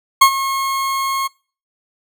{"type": "tone with ADSR envelope", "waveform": "40% pulse", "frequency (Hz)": 1084, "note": "C#6", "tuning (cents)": -39, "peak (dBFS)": -3, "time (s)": [0.21, 1.28], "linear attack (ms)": 9, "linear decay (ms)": 79, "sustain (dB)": -14, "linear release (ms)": 17, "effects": ["noise-tail reverb RT60 0.4 s tail -24 dB re dry"]}